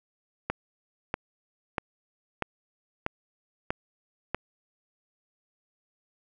click train, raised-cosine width 0.5 ms, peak -12 dBFS, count 7, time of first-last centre 0.5-4.346 s, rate 1.56 Hz, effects none

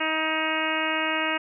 harmonic tone, 315.5 Hz, D#4, 24 cents sharp, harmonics 1 / 2 / 3 / 4 / 5 / 6 / 7 / 8 / 9, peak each -32 / -32 / -32 / -32 / -32 / -32 / -32 / -32 / -32 dBFS, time 0-1.38 s, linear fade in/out 10 ms, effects none

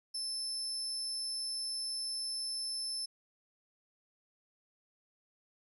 35% pulse tone, 5274 Hz, E8, in tune, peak -33 dBFS, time 0.14-3.06 s, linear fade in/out 10 ms, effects none

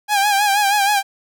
sawtooth tone with vibrato, 812 Hz, G#5, 39 cents flat, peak -10 dBFS, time 0.08-1.03 s, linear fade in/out 50 ms, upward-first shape sine, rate 6.3 Hz, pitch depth 64 cents each way, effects none

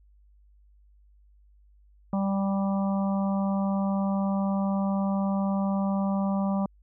harmonic tone, 196 Hz, G3, in tune, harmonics 1 / 3 / 4 / 5 / 6, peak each -24 / -34 / -36 / -38 / -40 dBFS, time 2.13-6.66 s, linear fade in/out 2 ms, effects added 50 Hz sine -55 dBFS peak until 6.82 s

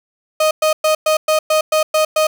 35% pulse tone bursts, 622.3 Hz, D#5, in tune, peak -10 dBFS, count 9, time 0.4-2.27 s, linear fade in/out 5 ms, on 110 ms, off 110 ms, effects none

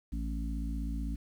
harmonic tone, 55.8 Hz, A1, 25 cents sharp, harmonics 1 / 3 / 4 / 5, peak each -33 / -43 / -42 / -42 dBFS, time 0.12-1.16 s, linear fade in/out 10 ms, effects 10-bit

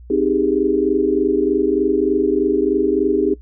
sine chord, Ab major seventh, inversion first, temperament equal, 261.6 / 311.1 / 392 / 415.3 Hz, C4 / Eb4 / G4 / Ab4, 0 / 0 / 0 / 0 cents, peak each -22 / -19 / -18 / -20 dBFS, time 0.1-3.34 s, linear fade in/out 5 ms, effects noise-tail reverb RT60 0.1 s tail -18 dB re dry + added 60 Hz sine -37 dBFS peak until 3.41 s

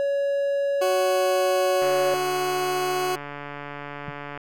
triangle tone, 561 Hz, C#5, 21 cents sharp, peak -19 dBFS, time 0-2.14 s, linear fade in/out 0 ms
20% pulse tone with pitch glide, 369.9 to 367.3 Hz, F#4 to F#4, 0 to -13 cents, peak -18 dBFS, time 0.81-3.16 s, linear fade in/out 10 ms, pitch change -13 cents, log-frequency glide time 1.02-2.31 s
click train, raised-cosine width 0.5 ms, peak -20 dBFS, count 369, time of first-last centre 1.82-4.376 s, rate 144 Hz
sine tone with exponential decay, 146.5 Hz, D3, 4 cents flat, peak -26 dBFS, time 4.08-4.17 s, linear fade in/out 2 ms, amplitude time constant 19 ms
effects none

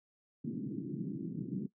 pink band-pass noise, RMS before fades -39 dBFS, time 0.44-1.67 s, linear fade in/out 10 ms, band 140 to 340 Hz, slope 48 dB/octave, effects noise-tail reverb RT60 0.1 s tail -17 dB re dry

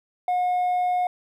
triangle tone with hard clipping, 722 Hz, F#5, 43 cents flat, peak -19 dBFS, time 0.28-1.07 s, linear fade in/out 2 ms, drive 1 dB, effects none

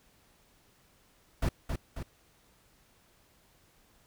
brown noise with echo, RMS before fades -28 dBFS, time 1.42-1.49 s, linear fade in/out 5 ms, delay 270 ms, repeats 2, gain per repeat -5 dB, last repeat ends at 2.03 s, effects pink hiss -65 dBFS RMS until 4.06 s

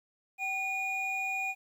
triangle tone pair together, 769 / 2441 Hz, G5 / D#7, -33 / -34 cents, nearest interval octave + minor sixth, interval 1999 cents, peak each -35 / -30 dBFS, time 0.38-1.55 s, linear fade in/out 50 ms, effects 11-bit

